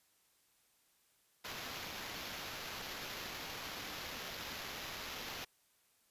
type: noise with sample-and-hold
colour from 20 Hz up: blue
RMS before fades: -45 dBFS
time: 1.44-5.45 s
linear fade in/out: 10 ms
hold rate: 8820 Hz
effects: white hiss -73 dBFS RMS until 6.1 s + resampled to 32000 Hz